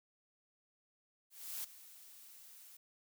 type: noise with ADSR envelope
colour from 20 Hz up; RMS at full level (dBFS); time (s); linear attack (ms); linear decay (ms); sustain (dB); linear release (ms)
blue; -41; 1.3-2.77; 340; 9; -16; 5
effects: none